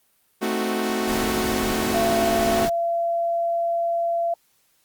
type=chord; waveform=sawtooth; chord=A diminished seventh; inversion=none; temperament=equal; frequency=220 / 261.6 / 311.1 / 370 Hz; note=A3 / C4 / Eb4 / Gb4; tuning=0 / 0 / 0 / 0 cents; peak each=-22 / -26 / -28 / -22 dBFS; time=0.41-2.67 s; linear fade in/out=20 ms
type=noise; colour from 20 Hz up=pink; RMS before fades=-30 dBFS; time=1.07-2.7 s; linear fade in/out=20 ms
type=tone; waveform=sine; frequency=680 Hz; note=F5; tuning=46 cents flat; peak=-20 dBFS; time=1.94-4.34 s; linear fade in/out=5 ms
effects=white hiss -64 dBFS RMS until 4.84 s + Opus 32 kbps